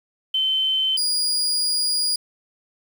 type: tone pair in turn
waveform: sine / 35% pulse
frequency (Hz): 3077 / 4869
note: G7 / D#8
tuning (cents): -33 / -38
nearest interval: minor sixth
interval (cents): 795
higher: second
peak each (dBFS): -18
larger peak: neither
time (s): 0.34-0.97 / 0.97-2.16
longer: second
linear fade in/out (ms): 5
effects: 8-bit